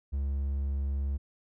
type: tone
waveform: triangle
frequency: 69.3 Hz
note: C#2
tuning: in tune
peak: -26 dBFS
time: 0.12-1.18 s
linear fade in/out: 20 ms
effects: none